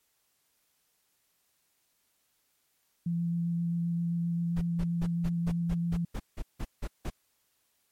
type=tone with vibrato; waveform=sine; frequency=170 Hz; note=F3; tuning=46 cents flat; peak=-27 dBFS; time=3.06-6.05 s; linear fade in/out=5 ms; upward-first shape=square; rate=7.6 Hz; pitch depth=8 cents each way
type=noise bursts; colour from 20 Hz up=brown; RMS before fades=-33 dBFS; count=12; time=4.56-7.102 s; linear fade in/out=10 ms; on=56 ms; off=170 ms
effects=white hiss -73 dBFS RMS until 7.91 s + MP3 64 kbps